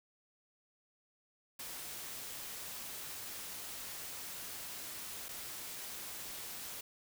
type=noise with dropouts; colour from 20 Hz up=white; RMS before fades=-45 dBFS; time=1.59-6.81 s; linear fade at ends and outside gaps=5 ms; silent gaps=5.285-5.289 s; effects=none